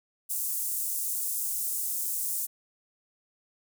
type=high-pass noise; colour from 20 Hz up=pink; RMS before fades=-31 dBFS; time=0.29-2.47 s; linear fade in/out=20 ms; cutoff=8200 Hz; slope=24 dB/octave; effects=none